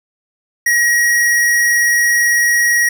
square tone, 1898 Hz, A#6, 31 cents sharp, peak -11 dBFS, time 0.66-2.89 s, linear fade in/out 5 ms, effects none

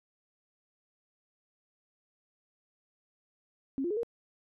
sine tone with pitch steps, 270.3 / 347.8 / 420.8 / 468.2 Hz, C#4 / F4 / G#4 / A#4, -44 / -7 / +23 / +8 cents, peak -29 dBFS, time 3.78-4.032 s, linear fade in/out 0 ms, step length 63 ms, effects none

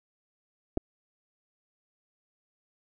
clicks, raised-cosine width 2 ms, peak -16 dBFS, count 2, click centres 0.773 / 0.776 s, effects none

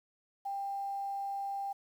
sine tone with quantisation, 793 Hz, G5, 20 cents sharp, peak -34 dBFS, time 0.45-1.73 s, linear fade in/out 10 ms, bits 10, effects none

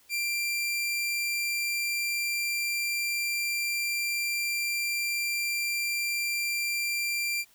sawtooth tone, 2369 Hz, D7, 14 cents sharp, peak -24 dBFS, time 0.09-7.45 s, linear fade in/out 50 ms, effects white hiss -61 dBFS RMS until 7.54 s

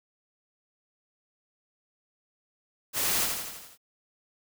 white noise with echo, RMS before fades -28 dBFS, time 2.93-3.28 s, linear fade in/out 50 ms, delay 83 ms, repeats 6, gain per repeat -4 dB, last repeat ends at 3.778 s, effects none

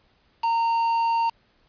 triangle tone with quantisation, 920 Hz, A#5, 23 cents flat, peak -18 dBFS, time 0.43-1.3 s, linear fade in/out 10 ms, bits 5, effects pink hiss -63 dBFS RMS until 1.68 s + resampled to 11025 Hz

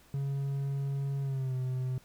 triangle tone with pitch glide, 138.6 to 128.57 Hz, C#3 to C3, 0 to -30 cents, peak -28 dBFS, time 0.14-1.98 s, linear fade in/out 2 ms, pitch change -130 cents, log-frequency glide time 1.21-1.55 s, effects pink hiss -61 dBFS RMS until 2.04 s

